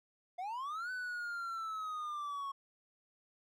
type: linear two-way sweep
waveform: triangle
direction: up then down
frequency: 691 to 1513 to 1095 Hz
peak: -36 dBFS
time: 0.38-2.52 s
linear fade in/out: 10 ms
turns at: 0.91 s
effects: none